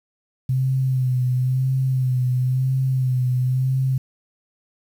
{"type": "tone with vibrato", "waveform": "sine", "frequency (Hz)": 129, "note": "C3", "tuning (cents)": -24, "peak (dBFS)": -17, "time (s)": [0.49, 3.98], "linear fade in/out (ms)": 5, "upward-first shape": "sine", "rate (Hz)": 0.98, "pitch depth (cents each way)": 41, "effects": ["8-bit"]}